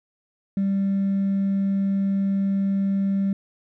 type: tone with hard clipping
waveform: triangle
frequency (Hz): 196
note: G3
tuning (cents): 0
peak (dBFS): -19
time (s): 0.57-3.33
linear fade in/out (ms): 2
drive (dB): 2
effects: none